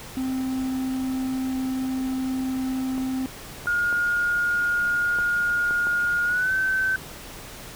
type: tone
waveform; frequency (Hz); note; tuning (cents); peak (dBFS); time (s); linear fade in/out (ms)
triangle; 260.9; C4; -5; -22; 0.17-3.26; 0
type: clicks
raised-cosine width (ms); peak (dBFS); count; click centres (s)
1; -21; 6; 2.98 / 3.658 / 3.927 / 5.187 / 5.709 / 5.87
type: tone with pitch glide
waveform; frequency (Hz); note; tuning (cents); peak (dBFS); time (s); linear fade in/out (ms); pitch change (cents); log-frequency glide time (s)
sine; 1426 to 1537.2; F6 to G6; +36 to -34; -20; 3.67-6.96; 2; +130; 6.25-6.53
effects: pink hiss -40 dBFS RMS until 7.75 s